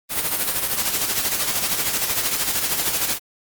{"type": "noise with tremolo", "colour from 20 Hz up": "white", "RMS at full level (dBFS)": -20, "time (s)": [0.09, 3.19], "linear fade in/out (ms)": 50, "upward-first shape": "sine", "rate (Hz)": 13, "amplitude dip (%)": 55, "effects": ["Opus 32 kbps"]}